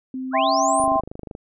sine tone with pitch glide, 259.6 to 275 Hz, C4 to C#4, -13 to -14 cents, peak -26 dBFS, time 0.14-0.97 s, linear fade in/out 2 ms, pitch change +99 cents, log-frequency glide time 0.29-0.47 s
sine linear sweep, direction up, 1142 to 10160 Hz, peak -26 dBFS, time 0.31-0.87 s, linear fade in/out 50 ms
sine chord, C major, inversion first, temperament just, 654.1 / 784.9 / 1046.5 Hz, E5 / G5 / C6, -14 / +2 / 0 cents, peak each -21 dBFS, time 0.33-1.01 s, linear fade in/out 20 ms
click train, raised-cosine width 2 ms, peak -21 dBFS, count 15, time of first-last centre 0.8-1.351 s, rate 25.4 Hz
effects none

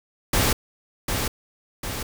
pink noise with echo, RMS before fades -20 dBFS, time 0.33-0.53 s, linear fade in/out 5 ms, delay 750 ms, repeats 2, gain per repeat -5 dB, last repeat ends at 2.03 s, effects none

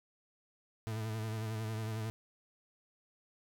40% pulse tone with vibrato, 110 Hz, A2, in tune, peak -35 dBFS, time 0.87-2.1 s, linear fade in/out 0 ms, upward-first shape sine, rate 11 Hz, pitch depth 43 cents each way, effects none

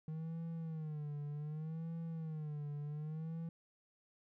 triangle tone with vibrato, 155.56 Hz, D#3, in tune, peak -38 dBFS, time 0.08-3.49 s, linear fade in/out 2 ms, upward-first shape sine, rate 0.66 Hz, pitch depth 110 cents each way, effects none

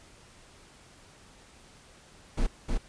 brown noise with echo, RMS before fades -25 dBFS, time 2.37-2.47 s, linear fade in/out 10 ms, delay 310 ms, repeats 1, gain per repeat -2 dB, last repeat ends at 2.78 s, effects pink hiss -55 dBFS RMS until 2.88 s + resampled to 22050 Hz

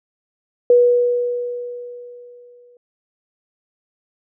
sine tone with exponential decay, 486.4 Hz, B4, 26 cents flat, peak -7 dBFS, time 0.7-2.77 s, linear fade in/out 2 ms, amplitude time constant 450 ms, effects none

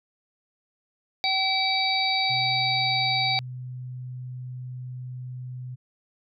harmonic tone, 766 Hz, G5, 40 cents flat, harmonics 1 / 3 / 5 / 6, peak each -27 / -27 / -27 / -27 dBFS, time 1.24-3.39 s, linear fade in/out 0 ms
sine tone, 126.2 Hz, B2, 38 cents sharp, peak -33 dBFS, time 2.29-5.76 s, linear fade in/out 20 ms
effects none

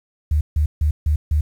sine tone bursts, 75.3 Hz, D2, 44 cents sharp, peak -14 dBFS, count 5, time 0.31-1.41 s, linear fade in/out 5 ms, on 100 ms, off 150 ms, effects 8-bit

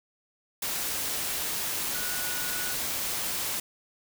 sine tone in noise, 1465 Hz, F#6, 18 cents flat, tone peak -38 dBFS, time 1.94-2.74 s, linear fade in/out 5 ms, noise white, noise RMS -31 dBFS, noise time 0.62-3.6 s, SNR -10 dB, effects none

